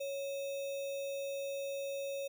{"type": "tone with sample-and-hold", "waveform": "sine", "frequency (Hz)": 554, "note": "C#5", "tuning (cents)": -1, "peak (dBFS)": -36, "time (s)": [0, 2.28], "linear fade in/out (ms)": 10, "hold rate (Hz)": 3150, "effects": []}